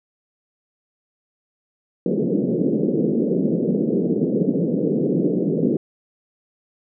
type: band-pass noise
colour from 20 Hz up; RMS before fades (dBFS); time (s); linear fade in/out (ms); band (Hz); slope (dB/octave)
pink; -20; 2.06-5.77; 2; 160 to 490; 48
effects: none